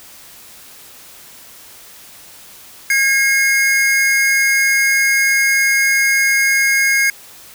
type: tone pair together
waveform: square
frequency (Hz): 1631.8 / 2155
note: G#6 / C#7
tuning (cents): -31 / -49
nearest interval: perfect fourth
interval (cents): 482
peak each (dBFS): -17 / -14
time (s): 2.9-7.1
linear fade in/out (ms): 2
effects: white hiss -40 dBFS RMS until 7.54 s